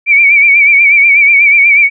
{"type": "tone with vibrato", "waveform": "sine", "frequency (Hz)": 2299, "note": "D7", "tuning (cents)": -37, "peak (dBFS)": -3, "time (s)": [0.06, 1.9], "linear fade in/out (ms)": 50, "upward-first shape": "sine", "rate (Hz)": 8.2, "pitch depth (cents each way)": 67, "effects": []}